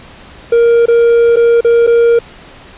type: tone with dropouts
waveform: triangle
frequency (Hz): 468.1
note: A#4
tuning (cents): +7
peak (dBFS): -3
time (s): 0.52-2.19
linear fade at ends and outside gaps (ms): 5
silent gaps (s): 0.858-0.882 / 1.36-1.367 / 1.608-1.646 / 1.867-1.873
effects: pink hiss -36 dBFS RMS until 2.77 s + resampled to 8000 Hz